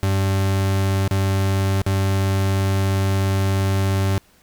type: tone with dropouts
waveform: 40% pulse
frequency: 97 Hz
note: G2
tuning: 18 cents flat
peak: -16 dBFS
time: 0.03-4.18 s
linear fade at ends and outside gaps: 0 ms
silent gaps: 1.078-1.11 / 1.817-1.864 s
effects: pink hiss -55 dBFS RMS until 4.42 s